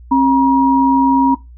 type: tone pair together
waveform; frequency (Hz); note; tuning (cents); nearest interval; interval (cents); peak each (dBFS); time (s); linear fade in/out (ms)
sine; 268 / 954.2; C4 / A#5; +42 / +40; octave + minor seventh; 2198; -11; 0.11-1.35; 10
effects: noise-tail reverb RT60 0.2 s tail -18 dB re dry + added 60 Hz sine -35 dBFS peak until 1.57 s